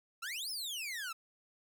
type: exponential two-way sweep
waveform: sawtooth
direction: up then down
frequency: 1281 to 5380 to 1281 Hz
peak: -35 dBFS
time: 0.22-1.13 s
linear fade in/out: 10 ms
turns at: 0.5 s
effects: none